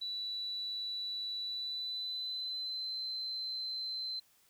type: tone with pitch glide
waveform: sine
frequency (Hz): 3951 to 4081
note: B7 to C8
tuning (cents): 0 to -44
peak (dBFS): -36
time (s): 0.01-4.2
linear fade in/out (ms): 10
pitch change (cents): +56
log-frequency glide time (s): 1.42-2.95
effects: white hiss -68 dBFS RMS until 4.49 s